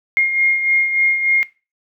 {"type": "beating tone pair", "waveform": "sine", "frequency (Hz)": [2133, 2136.4], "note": ["C7", "C7"], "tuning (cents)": [33, 36], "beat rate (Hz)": 3.4, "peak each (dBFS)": [-13, -21], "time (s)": [0.17, 1.43], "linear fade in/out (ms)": 0, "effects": ["noise-tail reverb RT60 0.3 s tail -19 dB re dry"]}